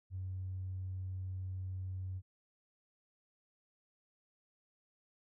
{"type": "tone with tanh clipping", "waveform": "triangle", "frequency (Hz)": 93.3, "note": "F#2", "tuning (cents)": 15, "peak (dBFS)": -38, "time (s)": [0.1, 2.22], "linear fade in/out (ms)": 50, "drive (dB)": 4, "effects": []}